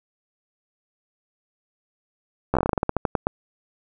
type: slowing click train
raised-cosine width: 1 ms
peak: -6 dBFS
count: 16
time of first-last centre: 2.54-3.269 s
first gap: 13 ms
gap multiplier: 1.17
effects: none